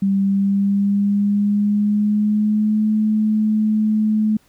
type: tone with pitch glide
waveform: sine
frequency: 196 to 215 Hz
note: G3 to A3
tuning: 0 to -40 cents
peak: -14 dBFS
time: 0.02-4.37 s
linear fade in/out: 5 ms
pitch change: +160 cents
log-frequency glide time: 0.21-2.89 s
effects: pink hiss -57 dBFS RMS until 4.48 s